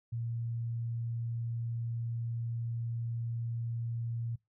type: tone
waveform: sine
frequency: 116.54 Hz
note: A#2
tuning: in tune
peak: -33 dBFS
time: 0.12-4.36 s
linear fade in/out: 10 ms
effects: noise-tail reverb RT60 0.2 s tail -24 dB re dry